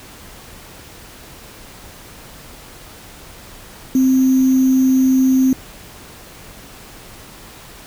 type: tone with sample-and-hold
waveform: sine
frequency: 261.6 Hz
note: C4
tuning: in tune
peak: -10 dBFS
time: 3.95-5.53 s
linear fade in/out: 2 ms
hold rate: 6300 Hz
effects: pink hiss -39 dBFS RMS until 7.86 s